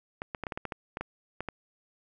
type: clicks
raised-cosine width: 0.5 ms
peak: -19 dBFS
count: 12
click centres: 0.219 / 0.348 / 0.437 / 0.468 / 0.522 / 0.575 / 0.653 / 0.722 / 0.971 / 1.01 / 1.406 / 1.487 s
effects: none